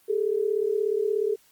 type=tone pair together; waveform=sine; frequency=403.1 / 439.9 Hz; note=G4 / A4; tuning=+48 / 0 cents; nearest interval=major second; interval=152 cents; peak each=-25 dBFS; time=0.08-1.36 s; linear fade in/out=20 ms; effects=white hiss -60 dBFS RMS until 1.51 s + Opus 32 kbps